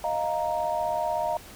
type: chord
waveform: sine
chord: Eb suspended second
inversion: none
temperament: equal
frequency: 622.3 / 698.5 / 932.3 Hz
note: Eb5 / F5 / Bb5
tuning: 0 / 0 / 0 cents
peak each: -29 dBFS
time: 0.04-1.37 s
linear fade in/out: 2 ms
effects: pink hiss -46 dBFS RMS until 1.55 s